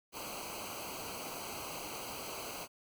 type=noise with comb filter; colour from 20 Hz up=pink; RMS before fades=-43 dBFS; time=0.12-2.68 s; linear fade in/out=50 ms; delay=0.56 ms; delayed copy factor=-0.85; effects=none